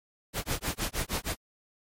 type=noise with tremolo; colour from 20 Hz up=pink; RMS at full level=-29 dBFS; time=0.33-1.36 s; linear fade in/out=50 ms; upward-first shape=sine; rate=6.4 Hz; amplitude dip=100%; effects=MP3 64 kbps